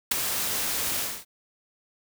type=noise with ADSR envelope; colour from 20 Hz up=white; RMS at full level=-20 dBFS; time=0.11-1.25 s; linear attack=7 ms; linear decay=10 ms; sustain=-8 dB; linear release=260 ms; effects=none